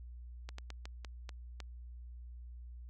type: slowing click train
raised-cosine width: 0.2 ms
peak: -28 dBFS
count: 7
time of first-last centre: 0.49-1.603 s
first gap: 94 ms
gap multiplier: 1.27
effects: added 60 Hz sine -46 dBFS peak until 2.89 s